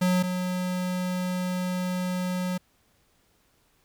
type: tone pair in turn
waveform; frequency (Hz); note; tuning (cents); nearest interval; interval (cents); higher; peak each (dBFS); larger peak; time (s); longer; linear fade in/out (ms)
square; 181.9 / 181.9; F#3 / F#3; -29 / -29; unison; 0; neither; -21 / -27; first; 0.01-0.23 / 0.23-2.58; second; 10
effects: pink hiss -66 dBFS RMS until 3.84 s